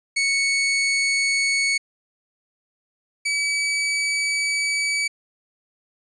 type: tone pair in turn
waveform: sawtooth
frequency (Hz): 2217 / 2287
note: C#7 / D7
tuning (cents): 0 / -47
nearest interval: minor second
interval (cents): 53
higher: second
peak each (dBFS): -15 / -17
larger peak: first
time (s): 0.16-1.78 / 3.25-5.08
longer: second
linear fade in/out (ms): 10
effects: resampled to 22050 Hz